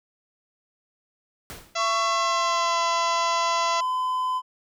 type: noise with exponential decay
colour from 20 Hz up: pink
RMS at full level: -35 dBFS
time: 1.5-1.86 s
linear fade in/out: 0 ms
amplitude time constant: 78 ms
type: harmonic tone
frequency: 672 Hz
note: E5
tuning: 33 cents sharp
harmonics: 1 / 2 / 3 / 4 / 5 / 6 / 7 / 8 / 9 / 10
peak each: -29 / -32 / -34 / -35 / -36 / -37 / -37 / -38 / -39 / -39 dBFS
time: 1.75-3.81 s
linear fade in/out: 10 ms
type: tone with pitch glide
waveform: triangle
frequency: 1108.7 to 1016.7 Hz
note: C#6 to B5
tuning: 0 to +50 cents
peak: -21 dBFS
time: 1.76-4.42 s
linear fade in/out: 50 ms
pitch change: -150 cents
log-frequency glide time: 2-2.8 s
effects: none